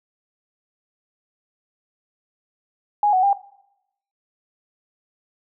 sine tone with pitch steps, 828 / 744 / 799 Hz, G#5 / F#5 / G5, -5 / +9 / +33 cents, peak -14 dBFS, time 3.03-3.33 s, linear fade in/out 2 ms, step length 100 ms, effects noise-tail reverb RT60 0.8 s tail -19 dB re dry

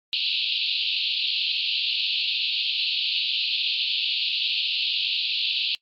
pink band-pass noise, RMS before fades -25 dBFS, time 0.13-5.75 s, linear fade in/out 0 ms, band 2600 to 4500 Hz, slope 96 dB/octave, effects noise-tail reverb RT60 0.1 s tail -21 dB re dry + MP3 96 kbps

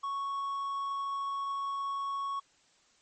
triangle tone, 1108.7 Hz, C#6, in tune, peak -30 dBFS, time 0.03-2.4 s, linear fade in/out 10 ms, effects white hiss -66 dBFS RMS until 3.01 s + MP3 32 kbps

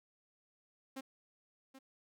sawtooth tone with echo, 266.5 Hz, C4, 32 cents sharp, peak -38 dBFS, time 0.96-1.01 s, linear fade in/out 10 ms, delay 780 ms, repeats 1, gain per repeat -11 dB, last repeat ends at 1.79 s, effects none

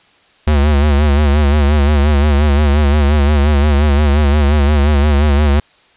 square tone with vibrato, 72.9 Hz, D2, 12 cents flat, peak -9 dBFS, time 0.47-5.6 s, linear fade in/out 5 ms, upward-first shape sine, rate 5.7 Hz, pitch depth 79 cents each way, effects white hiss -50 dBFS RMS until 5.96 s + resampled to 8000 Hz

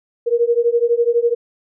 sine beating tone pair, 466.2 / 478.2 Hz, A#4 / A#4, 0 / +44 cents, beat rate 12 Hz, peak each -16 dBFS, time 0.26-1.35 s, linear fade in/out 20 ms, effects none

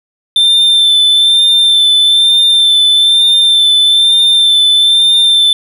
triangle tone with vibrato, 3559 Hz, A7, 19 cents sharp, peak -4 dBFS, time 0.36-5.53 s, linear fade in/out 2 ms, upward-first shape sine, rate 1.1 Hz, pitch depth 22 cents each way, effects none

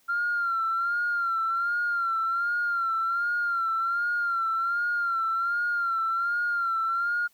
sine tone with vibrato, 1381 Hz, F6, 20 cents flat, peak -23 dBFS, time 0.08-7.28 s, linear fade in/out 20 ms, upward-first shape sine, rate 1.3 Hz, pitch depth 58 cents each way, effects tanh soft clip ceiling -19 dBFS + white hiss -64 dBFS RMS until 7.33 s

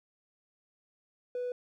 triangle tone, 493.9 Hz, B4, in tune, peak -29 dBFS, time 1.35-1.52 s, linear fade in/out 2 ms, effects tanh soft clip ceiling -28 dBFS

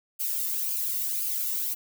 violet noise with flanger, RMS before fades -29 dBFS, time 0.19-1.75 s, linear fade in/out 20 ms, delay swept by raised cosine 0.53 to 1.26 ms, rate 1.9 Hz, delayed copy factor -0.5, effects none

